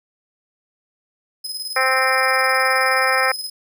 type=tone with tremolo; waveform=sawtooth; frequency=5070 Hz; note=D#8; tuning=32 cents sharp; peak=-22 dBFS; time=1.44-3.5 s; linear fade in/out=10 ms; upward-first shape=square; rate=19 Hz; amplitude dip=50%
type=harmonic tone; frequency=261.6 Hz; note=C4; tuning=in tune; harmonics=2 / 3 / 4 / 5 / 6 / 7 / 8 / 9; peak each=-23 / -24 / -26 / -21 / -25 / -21 / -25 / -26 dBFS; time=1.76-3.32 s; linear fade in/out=5 ms
effects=none